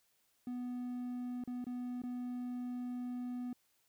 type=tone with dropouts; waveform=triangle; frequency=246.9 Hz; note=B3; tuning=in tune; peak=-36 dBFS; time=0.47-3.53 s; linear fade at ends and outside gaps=2 ms; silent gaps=1.439-1.475 / 1.643-1.667 / 2.019-2.036 s; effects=white hiss -75 dBFS RMS until 3.88 s